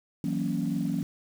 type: chord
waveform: sine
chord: F# dominant seventh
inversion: third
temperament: equal with one note detuned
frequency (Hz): 164.81 / 187.58 / 233.1 / 277.2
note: E3 / F#3 / A#3 / C#4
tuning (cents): 0 / +24 / 0 / 0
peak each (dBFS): -31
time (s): 0.24-1.03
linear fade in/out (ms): 2
effects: tanh soft clip ceiling -18 dBFS + 8-bit